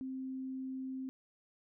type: tone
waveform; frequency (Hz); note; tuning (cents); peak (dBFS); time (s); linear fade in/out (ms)
sine; 262.2; C4; +4; -38; 0.01-1.09; 0
effects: none